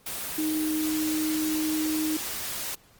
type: tone in noise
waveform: sine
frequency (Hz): 311.1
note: D#4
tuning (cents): 0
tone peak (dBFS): -25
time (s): 0.38-2.17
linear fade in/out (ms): 5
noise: white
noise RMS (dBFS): -33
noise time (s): 0.06-2.75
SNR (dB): +5
effects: pink hiss -58 dBFS RMS until 2.99 s + Opus 24 kbps

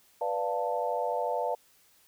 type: chord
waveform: sine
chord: B half-diminished seventh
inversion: none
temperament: equal with one note detuned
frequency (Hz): 493.9 / 587.3 / 698.5 / 884.6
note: B4 / D5 / F5 / A5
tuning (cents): 0 / 0 / 0 / +9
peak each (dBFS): -33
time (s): 0.21-1.55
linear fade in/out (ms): 5
effects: white hiss -63 dBFS RMS until 2.07 s

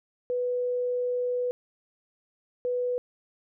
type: tone bursts at uneven times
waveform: sine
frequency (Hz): 493.9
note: B4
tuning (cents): 0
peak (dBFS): -25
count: 2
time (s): 0.3-1.51 / 2.65-2.98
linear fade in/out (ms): 0
effects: none

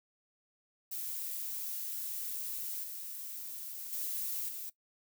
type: noise with level steps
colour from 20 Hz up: violet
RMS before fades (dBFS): -39 / -43 / -37 / -42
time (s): 0.91-4.7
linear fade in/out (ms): 10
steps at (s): 2.83 / 3.92 / 4.48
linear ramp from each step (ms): 10
effects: noise-tail reverb RT60 0.1 s tail -18 dB re dry

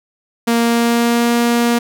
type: tone with pitch glide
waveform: sawtooth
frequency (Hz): 233.1 to 236.8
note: A#3 to A#3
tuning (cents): 0 to +27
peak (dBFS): -8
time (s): 0.47-1.79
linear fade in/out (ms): 10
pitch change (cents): +27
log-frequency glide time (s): 0.57-1.33
effects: none

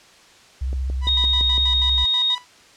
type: tone with vibrato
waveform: sine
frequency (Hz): 65.41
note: C2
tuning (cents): 0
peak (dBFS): -21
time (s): 0.61-2.05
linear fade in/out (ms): 10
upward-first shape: sine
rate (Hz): 16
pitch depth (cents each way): 69
type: click train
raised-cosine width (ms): 2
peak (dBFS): -22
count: 6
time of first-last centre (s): 0.73-1.58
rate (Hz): 5.88
type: tone with tremolo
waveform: sawtooth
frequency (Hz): 987.8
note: B5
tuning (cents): 0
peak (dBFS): -26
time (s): 1.01-2.46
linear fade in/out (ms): 50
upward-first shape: square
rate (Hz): 6.2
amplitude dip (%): 80
type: tone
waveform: sine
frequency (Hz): 3729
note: A#7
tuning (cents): 0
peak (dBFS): -16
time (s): 1.07-2.35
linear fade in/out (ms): 5
effects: white hiss -49 dBFS RMS until 2.76 s + low-pass 6000 Hz 12 dB/octave

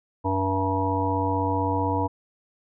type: harmonic tone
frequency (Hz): 95.8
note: G2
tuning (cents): -39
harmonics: 1 / 3 / 5 / 7 / 9 / 10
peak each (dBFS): -27 / -28 / -30 / -33 / -31 / -27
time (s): 0.24-2.08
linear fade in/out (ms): 20
effects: none

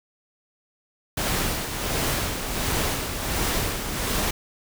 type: noise with tremolo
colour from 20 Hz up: pink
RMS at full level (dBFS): -24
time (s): 1.17-4.31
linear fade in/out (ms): 5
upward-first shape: sine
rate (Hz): 1.4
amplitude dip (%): 50
effects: none

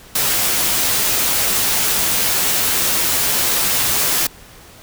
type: noise with comb filter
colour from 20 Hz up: white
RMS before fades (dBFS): -17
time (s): 0.15-4.27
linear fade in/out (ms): 5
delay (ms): 13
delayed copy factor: -0.5
effects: pink hiss -42 dBFS RMS until 4.82 s

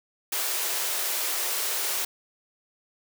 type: high-pass noise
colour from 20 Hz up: white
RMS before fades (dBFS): -28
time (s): 0.32-2.05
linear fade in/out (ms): 5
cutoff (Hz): 330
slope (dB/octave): 96
effects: none

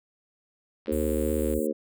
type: click train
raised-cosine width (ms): 0.3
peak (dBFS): -31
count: 60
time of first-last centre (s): 0.86-1.537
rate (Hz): 87.2
type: harmonic tone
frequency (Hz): 76.2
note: D#2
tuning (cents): -36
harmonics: 3 / 4 / 5 / 6 / 7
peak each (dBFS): -31 / -31 / -31 / -31 / -31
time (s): 0.87-1.73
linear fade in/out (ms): 20
type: tone with vibrato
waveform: sine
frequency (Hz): 69.9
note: C#2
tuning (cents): +15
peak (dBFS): -30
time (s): 0.91-1.6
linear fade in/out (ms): 20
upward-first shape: square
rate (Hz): 3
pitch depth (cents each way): 53
type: high-pass noise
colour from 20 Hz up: pink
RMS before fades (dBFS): -43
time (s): 0.92-1.67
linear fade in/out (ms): 5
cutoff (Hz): 7300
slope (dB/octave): 96
effects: none

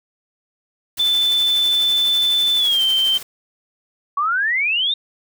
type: noise with tremolo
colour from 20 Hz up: white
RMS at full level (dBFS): -31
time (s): 0.97-3.23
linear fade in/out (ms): 5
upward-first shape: sine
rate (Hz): 12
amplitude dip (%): 45
type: tone with pitch glide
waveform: sine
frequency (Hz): 3520 to 3118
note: A7 to G7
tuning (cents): 0 to -10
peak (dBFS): -14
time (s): 0.99-3.18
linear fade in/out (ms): 10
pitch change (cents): -210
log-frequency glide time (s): 2.57-2.81
type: exponential sweep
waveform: sine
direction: up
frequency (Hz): 1108.7 to 3729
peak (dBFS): -16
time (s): 4.17-4.94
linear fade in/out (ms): 5
effects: none

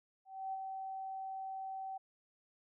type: tone with ADSR envelope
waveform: sine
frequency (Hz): 768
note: G5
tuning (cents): -36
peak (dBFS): -36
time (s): 0.25-1.98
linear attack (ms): 280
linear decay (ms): 33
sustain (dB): -4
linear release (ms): 11
effects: none

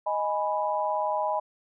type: chord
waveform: sine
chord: G# minor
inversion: second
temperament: equal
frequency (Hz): 622.3 / 830.6 / 987.8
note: D#5 / G#5 / B5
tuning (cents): 0 / 0 / 0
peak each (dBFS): -29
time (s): 0.06-1.4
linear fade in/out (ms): 10
effects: none

